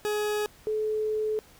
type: tone pair in turn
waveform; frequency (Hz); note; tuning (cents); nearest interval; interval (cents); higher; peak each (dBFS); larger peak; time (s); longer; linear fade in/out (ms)
40% pulse / sine; 420 / 430.8; G#4 / A4; +19 / -37; unison; 44; second; -25; neither; 0.05-0.46 / 0.67-1.39; second; 0
effects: pink hiss -55 dBFS RMS until 1.59 s